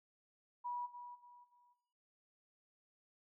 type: tone with echo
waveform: sine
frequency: 972 Hz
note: B5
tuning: 28 cents flat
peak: -39 dBFS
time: 0.64-0.87 s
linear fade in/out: 20 ms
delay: 290 ms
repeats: 3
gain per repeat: -10 dB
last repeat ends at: 1.74 s
effects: noise-tail reverb RT60 1.0 s tail -18 dB re dry